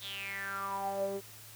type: tone with band-pass filter sweep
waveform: sawtooth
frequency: 197.1 Hz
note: G3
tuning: 10 cents sharp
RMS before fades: -37 dBFS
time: 0-1.21 s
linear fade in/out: 50 ms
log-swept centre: 3800 to 420 Hz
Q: 8.5
effects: added 108 Hz sine -57 dBFS peak until 1.55 s + white hiss -52 dBFS RMS until 1.55 s